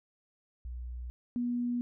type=tone pair in turn; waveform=sine; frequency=60.9 / 242.3 Hz; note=B1 / B3; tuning=-24 / -33 cents; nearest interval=2 octaves; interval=2391 cents; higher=second; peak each=-37 / -29 dBFS; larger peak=second; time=0.65-1.1 / 1.36-1.81 s; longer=neither; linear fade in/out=0 ms; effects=none